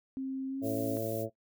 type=tone with pitch glide; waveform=sine; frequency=265.8 to 277.1 Hz; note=C4 to C#4; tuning=+27 to -1 cents; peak=-33 dBFS; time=0.17-0.97 s; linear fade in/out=0 ms; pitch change=+72 cents; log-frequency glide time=0.48-0.71 s
type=harmonic tone; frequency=111 Hz; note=A2; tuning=16 cents sharp; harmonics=1 / 2 / 3 / 4 / 5 / 6; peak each=-40 / -42 / -39 / -37 / -36 / -39 dBFS; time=0.61-1.3 s; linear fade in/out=50 ms
type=noise; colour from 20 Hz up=violet; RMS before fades=-45 dBFS; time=0.62-1.26 s; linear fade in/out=50 ms
effects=noise-tail reverb RT60 0.1 s tail -17 dB re dry